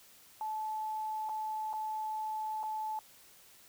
sine tone with dropouts, 867 Hz, A5, 26 cents flat, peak -34 dBFS, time 0.41-2.99 s, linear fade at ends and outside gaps 1 ms, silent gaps 1.29-1.294 / 1.73-1.736 / 2.631-2.636 s, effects white hiss -59 dBFS RMS until 3.68 s

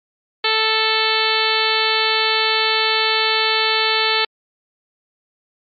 harmonic tone, 440 Hz, A4, in tune, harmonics 1 / 2 / 3 / 4 / 5 / 6 / 7 / 8 / 9 / 10, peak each -24 / -24 / -24 / -24 / -24 / -24 / -24 / -24 / -24 / -24 dBFS, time 0.44-4.25 s, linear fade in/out 5 ms, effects MP3 64 kbps

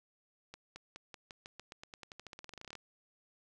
accelerating click train, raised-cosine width 0.2 ms, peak -30 dBFS, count 26, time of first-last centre 0.54-2.753 s, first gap 220 ms, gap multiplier 0.91, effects none

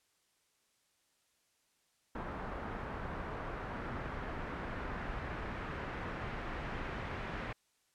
pink noise with low-pass filter sweep, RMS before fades -41 dBFS, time 2.15-7.53 s, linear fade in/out 5 ms, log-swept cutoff 1300 to 2000 Hz, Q 1.3, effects white hiss -75 dBFS RMS until 7.94 s + low-pass 10000 Hz 12 dB/octave

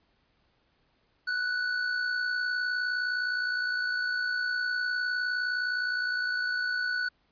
square tone with amplitude modulation, 1483 Hz, F#6, 4 cents sharp, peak -26 dBFS, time 1.27-7.09 s, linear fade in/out 10 ms, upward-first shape sine, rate 59.6 Hz, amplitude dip 45%, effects pink hiss -70 dBFS RMS until 7.31 s + resampled to 11025 Hz

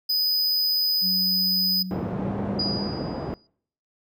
square tone, 4992 Hz, D#8, 5 cents sharp, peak -21 dBFS, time 0.09-1.83 s, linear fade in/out 10 ms
sine tone with pitch glide, 185.9 to 200.4 Hz, F#3 to G3, +8 to +38 cents, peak -29 dBFS, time 1.01-2.91 s, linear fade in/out 50 ms, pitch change +130 cents, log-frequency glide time 2.1-2.36 s
pink band-pass noise, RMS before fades -30 dBFS, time 1.91-3.34 s, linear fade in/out 0 ms, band 110 to 670 Hz, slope 12 dB/octave
sine tone with exponential decay, 4909 Hz, D#8, 24 cents flat, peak -22 dBFS, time 2.59-3.47 s, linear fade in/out 5 ms, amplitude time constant 190 ms
effects noise-tail reverb RT60 0.6 s tail -25 dB re dry

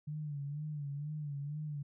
sine tone with vibrato, 146.83 Hz, D3, in tune, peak -37 dBFS, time 0.07-1.83 s, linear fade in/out 10 ms, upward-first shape sine, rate 2.1 Hz, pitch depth 73 cents each way, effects none

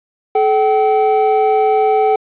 triangle tone pair together, 430.7 / 768 Hz, A4 / G5, -37 / -36 cents, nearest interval minor seventh, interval 1001 cents, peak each -11 dBFS, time 0.35-2.16 s, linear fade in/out 5 ms, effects resampled to 8000 Hz + 7-bit

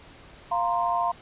sine chord, F suspended fourth, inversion none, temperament equal, 698.5 / 932.3 / 1046.5 Hz, F5 / Bb5 / C6, 0 / 0 / 0 cents, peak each -26 / -27 / -27 dBFS, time 0.51-1.12 s, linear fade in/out 10 ms, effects pink hiss -49 dBFS RMS until 1.21 s + resampled to 8000 Hz

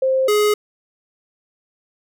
sine / square tone pair in turn, 526 / 419.2 Hz, C5 / G#4, +9 / +16 cents, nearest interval major third, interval 393 cents, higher first, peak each -14 dBFS, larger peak neither, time 0.02-0.28 / 0.28-0.54 s, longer neither, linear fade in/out 5 ms, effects none

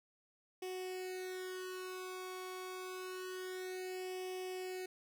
sawtooth tone with flanger, 370 Hz, F#4, in tune, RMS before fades -44 dBFS, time 0.62-4.86 s, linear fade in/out 5 ms, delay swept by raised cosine 0.36 to 0.88 ms, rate 0.27 Hz, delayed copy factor +0.95, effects none

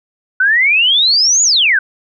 sine exponential two-way sweep, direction up then down, 1480 to 7010 to 1480 Hz, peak -8 dBFS, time 0.4-1.79 s, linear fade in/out 5 ms, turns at 1.43 s, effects none

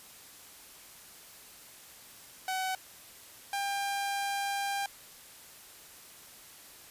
sawtooth tone pair in turn, 753 / 797.9 Hz, F#5 / G5, +30 / +30 cents, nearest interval minor second, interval 100 cents, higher second, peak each -27 dBFS, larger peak neither, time 2.48-2.75 / 3.53-4.86 s, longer second, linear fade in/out 2 ms, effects white hiss -52 dBFS RMS until 6.9 s + resampled to 32000 Hz

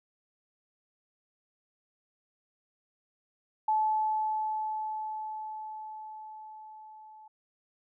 sine tone with level ramp, 865 Hz, A5, 30 cents flat, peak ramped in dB -23 to -49 dBFS, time 3.68-7.28 s, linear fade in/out 5 ms, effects none

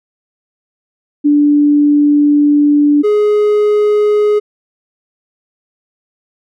sine / triangle tone pair in turn, 292.5 / 418.6 Hz, D4 / G#4, -7 / +14 cents, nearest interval tritone, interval 621 cents, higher second, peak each -6 dBFS, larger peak neither, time 1.24-3.03 / 3.03-4.4 s, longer first, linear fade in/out 20 ms, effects none

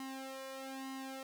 sawtooth tone with flanger, 266.4 Hz, C4, 31 cents sharp, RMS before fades -45 dBFS, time 0-1.23 s, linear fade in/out 2 ms, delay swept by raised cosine 1 to 1.73 ms, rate 1.1 Hz, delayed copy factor +1, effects none

